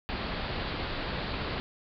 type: low-pass noise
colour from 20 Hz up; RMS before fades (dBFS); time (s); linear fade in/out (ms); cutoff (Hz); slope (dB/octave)
pink; -34; 0.09-1.6; 0; 4700; 96
effects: none